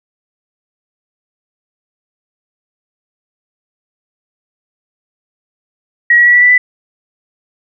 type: tone with pitch steps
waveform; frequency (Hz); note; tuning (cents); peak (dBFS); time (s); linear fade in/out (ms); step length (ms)
sine; 1905 / 1921.6 / 1938.3 / 1955.2 / 1972.2 / 1989.3; A#6 / B6 / B6 / B6 / B6 / B6; +37 / -48 / -33 / -18 / -3 / +12; -4; 6.1-6.58; 5; 80
effects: none